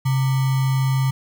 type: tone with sample-and-hold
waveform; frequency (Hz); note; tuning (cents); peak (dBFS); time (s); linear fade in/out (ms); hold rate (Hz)
sine; 133.1; C3; +30; -16; 0.05-1.11; 10; 1050
effects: none